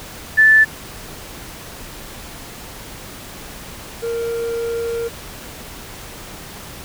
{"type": "tone pair in turn", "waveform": ["sine", "triangle"], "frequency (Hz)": [1754, 464.6], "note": ["A6", "A#4"], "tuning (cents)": [-6, -6], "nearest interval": "octave + major seventh", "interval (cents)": 2300, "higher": "first", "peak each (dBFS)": [-7, -18], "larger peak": "first", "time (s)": [[0.37, 0.65], [4.02, 5.09]], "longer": "second", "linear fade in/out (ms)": 20, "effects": ["pink hiss -35 dBFS RMS until 6.84 s"]}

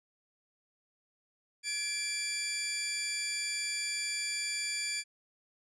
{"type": "tone pair together", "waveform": "15% pulse", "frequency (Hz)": [1692, 2349], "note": ["G#6", "D7"], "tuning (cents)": [32, 0], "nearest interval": "tritone", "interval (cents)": 568, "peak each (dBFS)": [-36, -26], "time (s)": [1.63, 5.04], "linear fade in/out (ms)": 50, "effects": ["resampled to 22050 Hz"]}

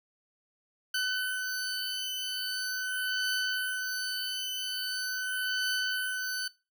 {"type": "beating tone pair", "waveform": "20% pulse", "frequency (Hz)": [1508, 1508.42], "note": ["F#6", "F#6"], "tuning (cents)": [32, 33], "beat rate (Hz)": 0.42, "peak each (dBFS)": [-30, -28], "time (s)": [0.94, 6.48], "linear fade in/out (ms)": 5, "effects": ["noise-tail reverb RT60 0.3 s tail -21 dB re dry"]}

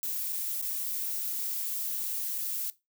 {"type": "noise with dropouts", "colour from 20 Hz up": "violet", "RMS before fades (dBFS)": -33, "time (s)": [0.03, 2.7], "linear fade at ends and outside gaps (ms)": 0, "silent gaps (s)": [[0.324, 0.329], [0.615, 0.625], [2.38, 2.384]], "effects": ["noise-tail reverb RT60 0.2 s tail -17 dB re dry"]}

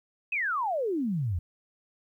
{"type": "exponential sweep", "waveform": "sine", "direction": "down", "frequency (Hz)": [2637, 78.8], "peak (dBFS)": -26, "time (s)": [0.32, 1.39], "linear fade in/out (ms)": 5, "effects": ["11-bit"]}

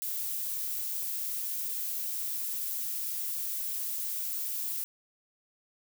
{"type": "noise", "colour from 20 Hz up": "violet", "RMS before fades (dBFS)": -34, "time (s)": [0.02, 4.84], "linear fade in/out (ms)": 0, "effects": []}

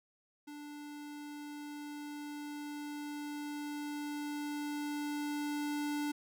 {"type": "tone with level ramp", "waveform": "square", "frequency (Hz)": 293.7, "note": "D4", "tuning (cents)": 0, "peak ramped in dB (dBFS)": [-46, -34], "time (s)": [0.47, 6.12], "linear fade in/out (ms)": 10, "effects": []}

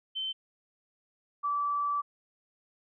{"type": "tone pair in turn", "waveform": "sine", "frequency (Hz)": [3085, 1157.7], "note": ["G7", "D6"], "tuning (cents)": [-28, -25], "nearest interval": "octave + perfect fourth", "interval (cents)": 1697, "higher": "first", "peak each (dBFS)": [-31, -27], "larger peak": "second", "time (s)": [[0.15, 0.33], [1.43, 2.02]], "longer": "second", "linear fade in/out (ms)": 20, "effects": []}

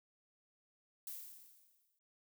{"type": "noise with exponential decay", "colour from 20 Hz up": "violet", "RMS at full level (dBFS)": -44, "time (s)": [1.07, 1.99], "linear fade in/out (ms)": 1, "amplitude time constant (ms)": 200, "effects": []}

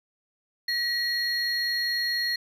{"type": "tone pair together", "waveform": "triangle", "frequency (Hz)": [1911, 4285], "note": ["A#6", "C8"], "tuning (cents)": [43, 40], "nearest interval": "octave + major second", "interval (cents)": 1397, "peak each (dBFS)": -26, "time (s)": [0.68, 2.36], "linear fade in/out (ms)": 5, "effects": []}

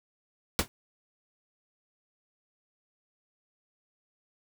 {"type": "noise with exponential decay", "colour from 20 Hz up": "pink", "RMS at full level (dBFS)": -21, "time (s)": [0.59, 0.68], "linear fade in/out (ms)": 0, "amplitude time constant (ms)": 19, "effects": []}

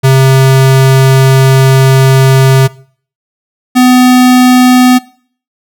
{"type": "tone pair in turn", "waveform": "square", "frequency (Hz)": [133.2, 251.4], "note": ["C3", "B3"], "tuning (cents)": [31, 31], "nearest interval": "major seventh", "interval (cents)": 1100, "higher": "second", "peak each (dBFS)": -3, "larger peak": "neither", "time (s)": [[0.03, 2.68], [3.75, 4.99]], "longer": "first", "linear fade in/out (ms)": 20, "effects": ["noise-tail reverb RT60 0.5 s tail -21 dB re dry"]}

